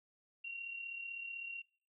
sine tone with amplitude modulation, 2751 Hz, F7, 27 cents flat, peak -39 dBFS, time 0.44-1.62 s, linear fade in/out 10 ms, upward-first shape sine, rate 35.9 Hz, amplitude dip 50%, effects noise-tail reverb RT60 0.5 s tail -25 dB re dry

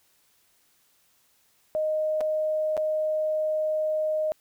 sine tone with dropouts, 620 Hz, D#5, 6 cents flat, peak -23 dBFS, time 1.75-4.32 s, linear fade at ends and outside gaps 0 ms, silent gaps 2.207-2.211 / 2.768-2.776 s, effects white hiss -65 dBFS RMS until 4.4 s

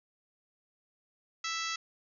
harmonic tone, 660 Hz, E5, 2 cents sharp, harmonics 2 / 3 / 4 / 5 / 6 / 7 / 8 / 9 / 10, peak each -38 / -40 / -41 / -42 / -43 / -43 / -44 / -45 / -45 dBFS, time 1.44-1.76 s, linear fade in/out 5 ms, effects none

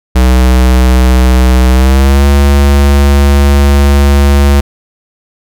square tone with pitch glide, 63.2 to 70.53 Hz, B1 to C#2, +41 to +31 cents, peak -4 dBFS, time 0.15-4.61 s, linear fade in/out 10 ms, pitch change +190 cents, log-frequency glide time 1.7-2.26 s, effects none

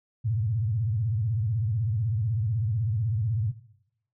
sine tone with vibrato, 110 Hz, A2, in tune, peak -23 dBFS, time 0.24-3.52 s, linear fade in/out 20 ms, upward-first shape sine, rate 16 Hz, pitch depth 200 cents each way, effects noise-tail reverb RT60 0.8 s tail -18 dB re dry

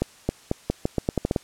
accelerating click train, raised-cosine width 2 ms, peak -8 dBFS, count 11, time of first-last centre 0.02-1.362 s, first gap 270 ms, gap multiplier 0.83, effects white hiss -51 dBFS RMS until 1.43 s + low-pass 9000 Hz 12 dB/octave

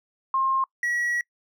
sine / triangle tone pair in turn, 1065 / 1922.4 Hz, C6 / B6, +30 / -47 cents, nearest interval minor seventh, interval 1023 cents, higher second, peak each -20 / -21 dBFS, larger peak first, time 0.34-0.64 / 0.83-1.21 s, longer second, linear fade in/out 2 ms, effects noise-tail reverb RT60 0.1 s tail -26 dB re dry

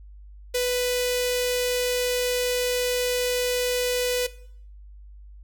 sawtooth tone with notch filter, 495.4 Hz, B4, 5 cents sharp, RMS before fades -24 dBFS, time 0.54-4.27 s, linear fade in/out 10 ms, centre 1100 Hz, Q 0.53, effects noise-tail reverb RT60 0.6 s tail -18 dB re dry + added 50 Hz sine -42 dBFS peak until 5.43 s

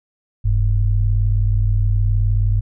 sine tone pair together, 43.32 / 102.4 Hz, F1 / G#2, -13 / -24 cents, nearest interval octave + minor third, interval 1489 cents, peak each -16 dBFS, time 0.44-2.61 s, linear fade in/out 20 ms, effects none

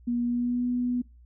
sine tone with pitch glide, 240 to 246 Hz, B3 to B3, -49 to -7 cents, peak -24 dBFS, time 0.07-1.02 s, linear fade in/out 10 ms, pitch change +42 cents, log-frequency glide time 0.24-0.66 s, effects noise-tail reverb RT60 0.3 s tail -24 dB re dry + added 60 Hz sine -50 dBFS peak until 1.25 s

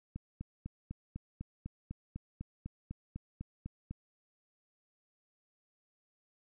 click train, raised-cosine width 5 ms, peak -28 dBFS, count 16, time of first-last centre 0.16-3.91 s, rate 4 Hz, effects none

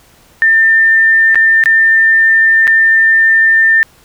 sine tone with dropouts, 1797 Hz, A6, 36 cents sharp, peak -5 dBFS, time 0.42-3.83 s, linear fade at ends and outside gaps 0 ms, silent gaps 1.346-1.356 / 1.638-1.658 / 2.671-2.677 s, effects pink hiss -46 dBFS RMS until 4.04 s

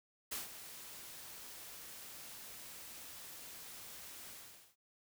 white noise with ADSR envelope, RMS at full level -40 dBFS, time 0.31-4.76 s, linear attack 13 ms, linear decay 150 ms, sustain -11 dB, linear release 460 ms, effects none

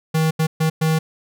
square tone bursts at uneven times, 158.9 Hz, D#3, 37 cents sharp, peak -16 dBFS, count 4, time 0.14-0.31 / 0.39-0.47 / 0.6-0.7 / 0.81-0.99 s, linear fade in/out 10 ms, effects none

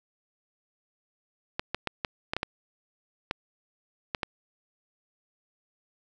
clicks, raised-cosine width 0.3 ms, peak -12 dBFS, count 10, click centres 1.595 / 1.746 / 1.873 / 2.048 / 2.335 / 2.366 / 2.431 / 3.311 / 4.148 / 4.232 s, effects none

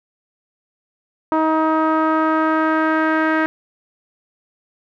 sawtooth tone with low-pass filter sweep, 316.1 Hz, D#4, 27 cents sharp, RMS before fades -17 dBFS, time 1.32-3.46 s, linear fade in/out 0 ms, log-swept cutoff 1100 to 1700 Hz, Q 3.3, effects none

